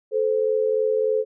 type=tone pair together; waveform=sine; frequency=435.6 / 519 Hz; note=A4 / C5; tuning=-17 / -14 cents; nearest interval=minor third; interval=303 cents; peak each=-20 / -23 dBFS; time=0.11-1.25 s; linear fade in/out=50 ms; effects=none